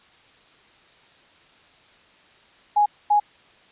sine tone bursts at uneven times, 830.6 Hz, G#5, in tune, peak -14 dBFS, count 2, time 2.76-2.86 / 3.1-3.2 s, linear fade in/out 10 ms, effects white hiss -54 dBFS RMS until 3.71 s + resampled to 8000 Hz

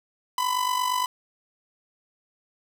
45% pulse tone with amplitude modulation, 1000 Hz, B5, 21 cents sharp, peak -20 dBFS, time 0.38-1.06 s, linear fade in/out 2 ms, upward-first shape sine, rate 48.6 Hz, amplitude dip 65%, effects none

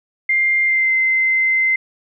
sine tone with pitch glide, 2100 to 2070 Hz, C7 to C7, +6 to -19 cents, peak -13 dBFS, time 0.29-1.76 s, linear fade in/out 5 ms, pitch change -25 cents, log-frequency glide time 0.65-0.95 s, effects none

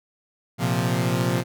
sawtooth chord, Bb suspended second, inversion none, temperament equal, 116.54 / 130.81 / 174.61 Hz, Bb2 / C3 / F3, 0 / 0 / 0 cents, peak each -21 dBFS, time 0.58-1.44 s, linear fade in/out 50 ms, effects none

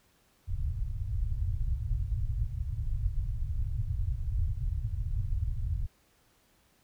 pink low-pass noise, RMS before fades -31 dBFS, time 0.47-5.87 s, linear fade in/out 20 ms, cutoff 120 Hz, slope 48 dB/octave, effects pink hiss -67 dBFS RMS until 6.83 s

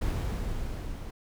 brown noise with level ramp, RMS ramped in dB -28 to -38 dBFS, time 0.01-1.11 s, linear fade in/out 10 ms, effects none

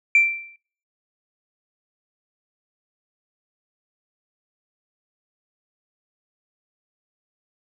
sine tone with exponential decay, 2349 Hz, D7, in tune, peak -9 dBFS, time 0.15-0.56 s, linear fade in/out 2 ms, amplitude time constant 87 ms, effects noise-tail reverb RT60 0.5 s tail -22 dB re dry + tanh soft clip ceiling -7 dBFS

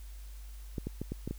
clicks, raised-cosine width 3 ms, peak -22 dBFS, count 6, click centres 0.782 / 0.87 / 1.016 / 1.12 / 1.276 / 1.31 s, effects added 50 Hz sine -43 dBFS peak until 1.38 s + white hiss -59 dBFS RMS until 1.38 s

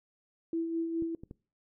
sine tone with tremolo, 330.5 Hz, E4, 5 cents sharp, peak -28 dBFS, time 0.53-1.15 s, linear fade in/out 2 ms, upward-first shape sine, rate 4.8 Hz, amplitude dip 45%
clicks, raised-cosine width 3 ms, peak -31 dBFS, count 3, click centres 1.023 / 1.235 / 1.311 s
effects noise-tail reverb RT60 0.4 s tail -24 dB re dry

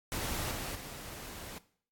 pink noise with level steps, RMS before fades -36 / -39 / -45 dBFS, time 0.12-1.58 s, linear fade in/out 0 ms, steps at 0.51 / 0.75 s, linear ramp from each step 2 ms, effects noise-tail reverb RT60 0.5 s tail -17 dB re dry + AAC 64 kbps

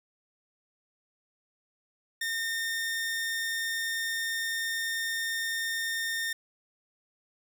sawtooth tone, 1823 Hz, A#6, 39 cents flat, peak -26 dBFS, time 2.21-6.33 s, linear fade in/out 5 ms, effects none

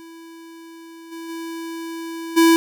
square tone with level steps, 330.4 Hz, E4, 4 cents sharp, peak -39 / -32 / -29 / -11 dBFS, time 0-2.56 s, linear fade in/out 0 ms, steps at 1.11 / 1.28 / 2.36 s, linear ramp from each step 20 ms, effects none

